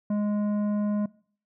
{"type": "tone with tanh clipping", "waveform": "triangle", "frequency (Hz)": 207.7, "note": "G#3", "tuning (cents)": 0, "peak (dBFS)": -25, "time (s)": [0.1, 1.06], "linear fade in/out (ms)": 5, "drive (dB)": 14, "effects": ["noise-tail reverb RT60 0.5 s tail -22 dB re dry"]}